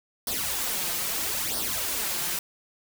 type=noise with flanger; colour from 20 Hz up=white; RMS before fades=-29 dBFS; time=0.27-2.39 s; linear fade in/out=2 ms; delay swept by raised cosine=0.2 to 5.8 ms; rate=0.77 Hz; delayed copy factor=+0.7; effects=none